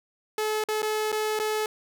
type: tone with dropouts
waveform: sawtooth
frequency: 430 Hz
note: A4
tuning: 40 cents flat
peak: -21 dBFS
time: 0.38-1.66 s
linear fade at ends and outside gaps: 2 ms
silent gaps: 0.639-0.686 / 0.82-0.828 / 1.119-1.126 / 1.391-1.398 s
effects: none